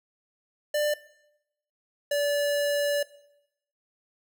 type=tone pair in turn; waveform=square; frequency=594 / 577.8 Hz; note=D5 / D5; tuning=+20 / -28 cents; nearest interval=unison; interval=48 cents; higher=first; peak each=-24 dBFS; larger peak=neither; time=0.74-0.94 / 2.11-3.03 s; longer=second; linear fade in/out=5 ms; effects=noise-tail reverb RT60 0.8 s tail -18 dB re dry